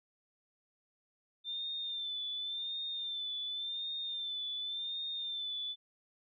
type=tone with vibrato; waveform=sine; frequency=3569 Hz; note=A7; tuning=24 cents sharp; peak=-36 dBFS; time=1.44-5.76 s; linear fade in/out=50 ms; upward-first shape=sine; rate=0.9 Hz; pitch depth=51 cents each way; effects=none